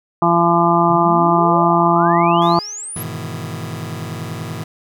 harmonic tone, 170.6 Hz, F3, 40 cents flat, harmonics 1 / 2 / 4 / 5 / 6 / 7, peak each -18 / -18 / -18 / -18 / -18 / -18 dBFS, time 0.22-2.59 s, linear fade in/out 2 ms
sine exponential sweep, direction up, 132.6 to 11840 Hz, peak -26 dBFS, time 0.89-3.03 s, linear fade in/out 5 ms
10% pulse tone with exponential decay, 417.6 Hz, G#4, 10 cents sharp, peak -25 dBFS, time 2.42-3.44 s, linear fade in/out 0 ms, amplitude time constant 220 ms
sawtooth chord, E major seventh, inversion first, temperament just, 103.01 / 123.61 / 154.51 / 164.81 Hz, G#2 / B2 / D#3 / E3, -14 / +2 / -12 / 0 cents, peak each -26 dBFS, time 2.96-4.64 s, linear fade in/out 5 ms
effects none

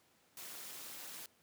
white noise with amplitude modulation, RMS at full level -45 dBFS, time 0.37-1.26 s, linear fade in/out 2 ms, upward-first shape sine, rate 247 Hz, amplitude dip 75%, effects pink hiss -70 dBFS RMS until 1.42 s + high-pass 150 Hz 12 dB/octave

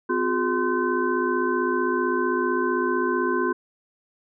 sine tone cluster, 255.8 / 358.4 / 414 / 1036 / 1525 Hz, C4 / F4 / G#4 / C6 / G6, -39 / +45 / -5 / -17 / -48 cents, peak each -28 / -24 / -29 / -27 / -29 dBFS, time 0.09-3.53 s, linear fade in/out 10 ms, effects none

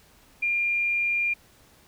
sine tone, 2400 Hz, D7, 37 cents sharp, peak -22 dBFS, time 0.42-1.34 s, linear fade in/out 10 ms, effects pink hiss -57 dBFS RMS until 1.87 s

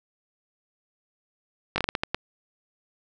slowing click train, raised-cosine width 0.3 ms, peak -8 dBFS, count 8, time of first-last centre 1.76-2.146 s, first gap 20 ms, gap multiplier 1.33, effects none

